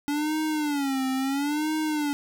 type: tone with vibrato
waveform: square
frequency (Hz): 286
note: D4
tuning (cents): -46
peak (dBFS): -25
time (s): 0.08-2.13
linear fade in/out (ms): 0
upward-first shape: sine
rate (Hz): 0.74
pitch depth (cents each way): 150
effects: none